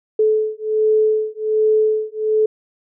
sine beating tone pair, 432 / 433.3 Hz, A4 / A4, -32 / -27 cents, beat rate 1.3 Hz, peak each -17 dBFS, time 0.19-2.46 s, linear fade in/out 5 ms, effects none

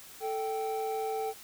triangle tone pair together, 440 / 779.3 Hz, A4 / G5, 0 / -10 cents, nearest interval minor seventh, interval 990 cents, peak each -31 / -32 dBFS, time 0.2-1.34 s, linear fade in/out 50 ms, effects white hiss -50 dBFS RMS until 1.43 s

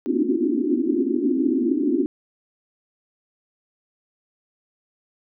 pink band-pass noise, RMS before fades -21 dBFS, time 0.06-2.06 s, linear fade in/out 0 ms, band 240 to 370 Hz, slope 96 dB/octave, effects none

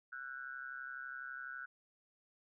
sine tone with amplitude modulation, 1479 Hz, F#6, 1 cent flat, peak -39 dBFS, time 0.12-1.66 s, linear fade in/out 10 ms, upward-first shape sine, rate 132 Hz, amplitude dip 95%, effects none

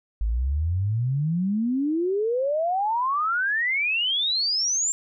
sine exponential sweep, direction up, 51 to 7459 Hz, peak -21 dBFS, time 0.21-4.92 s, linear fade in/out 0 ms, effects none

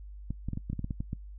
clicks, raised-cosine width 5 ms, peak -21 dBFS, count 11, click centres 0.306 / 0.486 / 0.533 / 0.574 / 0.7 / 0.731 / 0.793 / 0.844 / 0.908 / 1.005 / 1.131 s, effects noise-tail reverb RT60 0.1 s tail -23 dB re dry + added 50 Hz sine -42 dBFS peak until 1.38 s

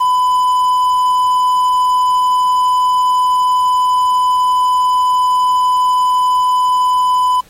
triangle tone with quantisation, 1002 Hz, B5, 25 cents sharp, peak -8 dBFS, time 0-7.41 s, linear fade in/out 10 ms, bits 6, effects pink hiss -47 dBFS RMS until 7.49 s + AAC 48 kbps

